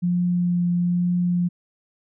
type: tone with vibrato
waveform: sine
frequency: 176.1 Hz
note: F3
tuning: 15 cents sharp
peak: -18 dBFS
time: 0.02-1.49 s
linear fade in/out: 20 ms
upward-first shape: triangle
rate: 1.1 Hz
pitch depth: 12 cents each way
effects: none

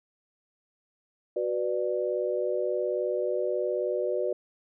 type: chord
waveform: sine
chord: B minor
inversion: second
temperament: just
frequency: 370.4 / 493.9 / 592.7 Hz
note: F#4 / B4 / D5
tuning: +2 / 0 / +16 cents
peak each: -30 / -30 / -30 dBFS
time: 1.36-4.33 s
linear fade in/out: 5 ms
effects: none

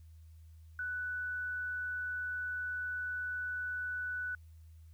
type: tone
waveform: sine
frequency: 1486 Hz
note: F#6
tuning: 7 cents sharp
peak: -35 dBFS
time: 0.79-4.35 s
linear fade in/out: 2 ms
effects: added 80 Hz sine -52 dBFS peak until 4.93 s + white hiss -75 dBFS RMS until 4.93 s

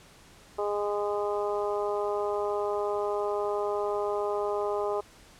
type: harmonic tone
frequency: 205.7 Hz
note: G#3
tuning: 16 cents flat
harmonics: 2 / 3 / 4 / 5 / 6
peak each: -29 / -33 / -35 / -37 / -39 dBFS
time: 0.58-5.01 s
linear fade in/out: 10 ms
effects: pink hiss -54 dBFS RMS until 5.39 s + low-pass 10000 Hz 12 dB/octave

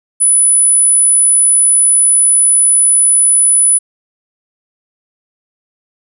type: tone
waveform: sine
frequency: 9970 Hz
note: D#9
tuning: 2 cents sharp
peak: -6 dBFS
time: 0.2-3.79 s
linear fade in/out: 20 ms
effects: none

